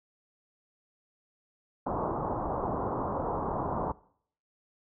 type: low-pass noise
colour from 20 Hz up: white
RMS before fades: -32 dBFS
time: 1.86-3.92 s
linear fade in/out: 5 ms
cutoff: 1100 Hz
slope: 48 dB/octave
effects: noise-tail reverb RT60 0.6 s tail -21 dB re dry